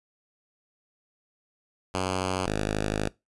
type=tone pair in turn; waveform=5% pulse; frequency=93.3 / 52.18 Hz; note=F#2 / G#1; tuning=+15 / +9 cents; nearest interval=minor seventh; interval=1006 cents; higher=first; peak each=-15 dBFS; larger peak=neither; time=1.94-2.46 / 2.46-3.09 s; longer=second; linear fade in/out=5 ms; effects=noise-tail reverb RT60 0.2 s tail -21 dB re dry + resampled to 24000 Hz